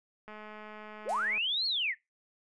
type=click train; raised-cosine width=0.5 ms; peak=-32 dBFS; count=235; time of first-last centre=0.28-1.379 s; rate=213 Hz
type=linear two-way sweep; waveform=sine; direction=up then down; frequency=329.6 to 4394 to 1705 Hz; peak=-28 dBFS; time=1.05-1.95 s; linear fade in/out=50 ms; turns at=1.66 s
type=noise with exponential decay; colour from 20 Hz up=blue; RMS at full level=-43 dBFS; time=1.09-1.5 s; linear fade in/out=0 ms; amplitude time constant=89 ms
effects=noise-tail reverb RT60 0.2 s tail -21 dB re dry + resampled to 22050 Hz